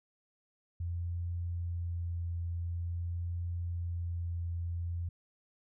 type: tone with vibrato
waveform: sine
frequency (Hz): 86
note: F2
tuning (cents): -26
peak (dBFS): -33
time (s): 0.8-5.09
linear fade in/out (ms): 5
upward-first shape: triangle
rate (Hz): 0.47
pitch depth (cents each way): 13
effects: none